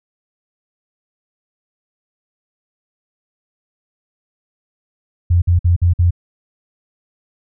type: tone bursts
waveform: sine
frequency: 87.31 Hz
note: F2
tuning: in tune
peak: -9 dBFS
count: 5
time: 5.3-6.108 s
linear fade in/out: 10 ms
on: 120 ms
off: 52 ms
effects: none